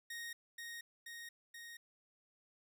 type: tone with echo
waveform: sawtooth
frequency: 1865 Hz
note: A#6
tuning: in tune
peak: -40 dBFS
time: 0.1-0.33 s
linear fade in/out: 5 ms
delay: 480 ms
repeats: 3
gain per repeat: -2 dB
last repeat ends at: 1.77 s
effects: none